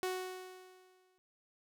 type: tone with exponential decay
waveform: sawtooth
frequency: 370 Hz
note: F#4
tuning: in tune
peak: -29 dBFS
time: 0.03-1.18 s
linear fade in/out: 0 ms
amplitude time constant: 250 ms
effects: none